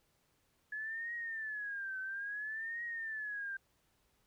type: tone with vibrato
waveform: sine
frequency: 1700 Hz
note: G#6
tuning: 40 cents sharp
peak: -38 dBFS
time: 0.72-3.57 s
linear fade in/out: 5 ms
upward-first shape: triangle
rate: 0.59 Hz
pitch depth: 190 cents each way
effects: pink hiss -75 dBFS RMS until 4.26 s